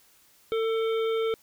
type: harmonic tone with a mistuned harmonic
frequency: 448.8 Hz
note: A4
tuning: 34 cents sharp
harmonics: 1 / 3 / 5 / 7 / 8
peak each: -24 / -36 / -41 / -42 / -44 dBFS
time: 0.52-1.34 s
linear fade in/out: 0 ms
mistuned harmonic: 3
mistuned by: -19 cents
effects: white hiss -60 dBFS RMS until 1.42 s